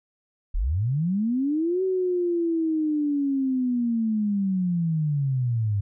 sine linear two-way sweep, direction up then down, 30.43 to 380 to 98.2 Hz, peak -21 dBFS, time 0.54-5.81 s, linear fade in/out 10 ms, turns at 1.83 s, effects none

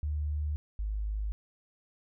sine tone pair in turn, 74.7 / 52.09 Hz, D2 / G#1, +30 / +6 cents, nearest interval tritone, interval 624 cents, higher first, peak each -29 / -30 dBFS, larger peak first, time 0.03-0.56 / 0.79-1.32 s, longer neither, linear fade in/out 0 ms, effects none

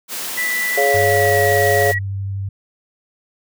white high-pass noise, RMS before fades -26 dBFS, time 0.08-1.95 s, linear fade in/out 50 ms, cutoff 170 Hz, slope 48 dB/octave
sine tone with pitch glide, 1975.5 to 1921.5 Hz, B6 to B6, 0 to -48 cents, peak -18 dBFS, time 0.37-1.99 s, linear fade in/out 10 ms, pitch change -48 cents, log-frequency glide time 0.79-1.42 s
harmonic tone, 140 Hz, C#3, 18 cents sharp, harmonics 3 / 4 / 5, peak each -18 / -18 / -18 dBFS, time 0.77-1.92 s, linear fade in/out 10 ms
sine tone with vibrato, 98 Hz, G2, in tune, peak -21 dBFS, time 0.94-2.49 s, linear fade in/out 5 ms, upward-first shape sine, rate 12 Hz, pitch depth 10 cents each way
effects none

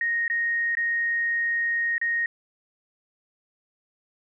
sine tone with dropouts, 1864.7 Hz, A#6, in tune, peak -22 dBFS, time 0.01-2.26 s, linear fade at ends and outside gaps 2 ms, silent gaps 0.28-0.299 / 0.752-0.77 / 1.981-2.014 s, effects none

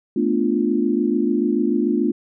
sine chord, B half-diminished seventh, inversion third, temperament equal, 220 / 246.9 / 293.7 / 349.2 Hz, A3 / B3 / D4 / F4, 0 / 0 / 0 / 0 cents, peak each -22 dBFS, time 0.16-2.12 s, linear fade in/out 5 ms, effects none

